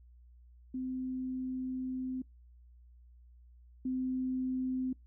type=tone pair in turn; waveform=sine; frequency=257.6 / 257.6 Hz; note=C4 / C4; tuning=-27 / -27 cents; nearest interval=unison; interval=0 cents; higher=neither; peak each=-34 / -31 dBFS; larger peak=second; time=0.74-2.22 / 3.85-4.93 s; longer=first; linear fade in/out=5 ms; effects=noise-tail reverb RT60 0.2 s tail -26 dB re dry + added 60 Hz sine -55 dBFS peak until 5.06 s